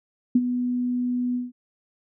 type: tone with ADSR envelope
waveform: sine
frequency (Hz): 246.9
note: B3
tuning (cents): 0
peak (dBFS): -12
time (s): 0.35-1.52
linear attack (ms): 6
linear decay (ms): 43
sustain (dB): -10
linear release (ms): 170
effects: none